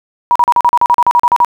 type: tone bursts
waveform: sine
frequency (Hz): 962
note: B5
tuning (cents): -46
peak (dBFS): -5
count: 14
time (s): 0.31-1.447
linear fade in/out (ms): 0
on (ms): 45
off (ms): 39
effects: 7-bit